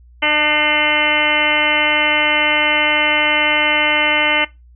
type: harmonic tone with a mistuned harmonic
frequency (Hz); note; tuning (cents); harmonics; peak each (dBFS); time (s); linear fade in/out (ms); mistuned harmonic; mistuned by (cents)
301; D4; +43; 1 / 2 / 3 / 4 / 5 / 6 / 7 / 8 / 9 / 10; -26 / -23 / -22 / -26 / -24 / -27 / -17 / -25 / -23 / -20; 0.22-4.45; 10; 3; -16
effects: noise-tail reverb RT60 0.2 s tail -19 dB re dry + added 60 Hz sine -42 dBFS peak until 4.75 s